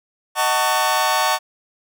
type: chord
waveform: sawtooth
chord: D# half-diminished seventh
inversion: none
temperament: just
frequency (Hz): 622.3 / 746.7 / 896 / 1120.1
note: D#5 / F#5 / A5 / C#6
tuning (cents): 0 / +16 / +31 / +18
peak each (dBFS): -21 / -18 / -17 / -17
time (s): 0.35-1.39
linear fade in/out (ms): 50
effects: none